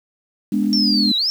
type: chord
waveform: sine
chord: G# diminished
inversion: none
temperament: equal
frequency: 207.7 / 246.9 / 293.7 Hz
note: G#3 / B3 / D4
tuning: 0 / 0 / 0 cents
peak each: -18 / -21 / -21 dBFS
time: 0.52-1.12 s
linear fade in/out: 5 ms
type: linear two-way sweep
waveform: sine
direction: down then up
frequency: 5500 to 3800 to 5500 Hz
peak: -16 dBFS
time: 0.73-1.3 s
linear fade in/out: 0 ms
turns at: 1.17 s
effects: tanh soft clip ceiling -4 dBFS + 7-bit